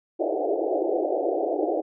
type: band-pass noise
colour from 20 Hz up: pink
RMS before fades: -25 dBFS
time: 0.19-1.82 s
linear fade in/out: 20 ms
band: 310 to 760 Hz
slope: 96 dB/octave
effects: none